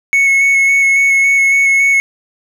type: tone with vibrato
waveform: triangle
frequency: 2200 Hz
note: C#7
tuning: 14 cents flat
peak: -6 dBFS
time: 0.13-2 s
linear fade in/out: 0 ms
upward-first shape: square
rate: 3.6 Hz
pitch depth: 11 cents each way
effects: none